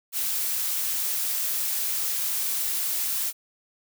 blue noise, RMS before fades -27 dBFS, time 0.12-3.33 s, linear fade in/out 50 ms, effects none

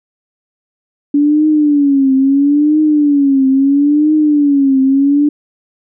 sine tone with vibrato, 285.9 Hz, D4, 46 cents flat, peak -7 dBFS, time 1.14-5.29 s, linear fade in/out 5 ms, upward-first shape triangle, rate 0.75 Hz, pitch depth 140 cents each way, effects none

